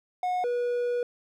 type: tone pair in turn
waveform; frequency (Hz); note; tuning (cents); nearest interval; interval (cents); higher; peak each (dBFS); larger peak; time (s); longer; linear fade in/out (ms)
triangle; 727 / 485.2; F#5 / B4; -31 / -31; perfect fifth; 700; first; -23; neither; 0.23-0.44 / 0.44-1.03; second; 2
effects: none